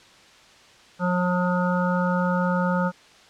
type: harmonic tone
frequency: 179.6 Hz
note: F3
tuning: 49 cents sharp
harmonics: 1 / 3 / 5 / 7 / 8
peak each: -22 / -27 / -29 / -30 / -31 dBFS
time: 0.99-2.92 s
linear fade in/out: 50 ms
effects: white hiss -51 dBFS RMS until 3.29 s + low-pass 5000 Hz 12 dB/octave